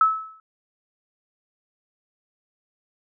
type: tone with exponential decay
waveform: sine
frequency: 1300 Hz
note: E6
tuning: 24 cents flat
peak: -11 dBFS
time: 0.01-0.4 s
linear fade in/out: 2 ms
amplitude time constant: 84 ms
effects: none